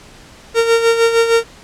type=tone with tremolo; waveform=45% pulse; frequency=460 Hz; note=A#4; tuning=23 cents flat; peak=-8 dBFS; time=0.54-1.44 s; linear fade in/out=50 ms; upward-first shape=sine; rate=6.5 Hz; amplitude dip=60%; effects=pink hiss -41 dBFS RMS until 1.63 s + low-pass 8000 Hz 12 dB/octave